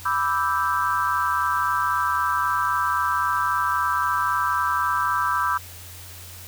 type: chord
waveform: sine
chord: E minor seventh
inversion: second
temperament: equal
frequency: 987.8 / 1174.7 / 1318.5 / 1568 Hz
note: B5 / D6 / E6 / G6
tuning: 0 / 0 / 0 / 0 cents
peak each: -25 / -25 / -25 / -27 dBFS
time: 0.05-5.58 s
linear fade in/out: 10 ms
effects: added 89 Hz sine -42 dBFS peak until 6.47 s + white hiss -42 dBFS RMS until 6.47 s